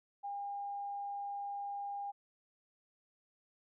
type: tone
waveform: sine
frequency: 806 Hz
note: G5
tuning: 48 cents sharp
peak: -38 dBFS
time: 0.23-2.12 s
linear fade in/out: 20 ms
effects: none